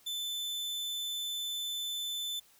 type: tone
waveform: 40% pulse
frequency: 3520 Hz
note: A7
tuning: in tune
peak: -33 dBFS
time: 0.06-2.4 s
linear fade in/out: 10 ms
effects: white hiss -63 dBFS RMS until 2.59 s